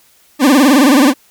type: tone with vibrato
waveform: 40% pulse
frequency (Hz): 274.5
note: C#4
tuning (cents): -17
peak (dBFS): -5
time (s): 0.39-1.14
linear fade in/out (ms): 50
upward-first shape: sine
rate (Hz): 19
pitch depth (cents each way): 180
effects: white hiss -50 dBFS RMS until 1.3 s